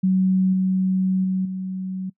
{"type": "tone with level steps", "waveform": "sine", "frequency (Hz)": 187.6, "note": "F#3", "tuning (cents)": 24, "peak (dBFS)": [-15, -17, -19, -25], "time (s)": [0.03, 2.1], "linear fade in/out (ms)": 10, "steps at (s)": [0.53, 1.24, 1.45], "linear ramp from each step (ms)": 5, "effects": ["noise-tail reverb RT60 0.1 s tail -23 dB re dry"]}